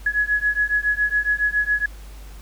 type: beating tone pair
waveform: sine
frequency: 1682 / 1689.2 Hz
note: G#6 / G#6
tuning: +22 / +29 cents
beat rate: 7.2 Hz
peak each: -21 dBFS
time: 0.06-1.86 s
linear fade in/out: 5 ms
effects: added 50 Hz sine -36 dBFS peak until 2.41 s + pink hiss -48 dBFS RMS until 2.41 s